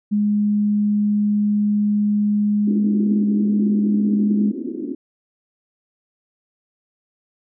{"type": "tone", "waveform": "sine", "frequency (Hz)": 207.7, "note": "G#3", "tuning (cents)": 0, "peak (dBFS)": -15, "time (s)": [0.11, 4.52], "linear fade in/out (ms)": 20}
{"type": "band-pass noise", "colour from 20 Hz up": "white", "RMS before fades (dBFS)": -27, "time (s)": [2.67, 4.95], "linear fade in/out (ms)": 5, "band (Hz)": [240, 330], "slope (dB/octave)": 48}
{"effects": []}